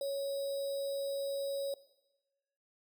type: tone with sample-and-hold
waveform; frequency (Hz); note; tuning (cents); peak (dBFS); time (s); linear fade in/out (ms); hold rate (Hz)
sine; 554.4; C#5; 0; -33; 0.01-1.74; 2; 4410
effects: noise-tail reverb RT60 1.0 s tail -18 dB re dry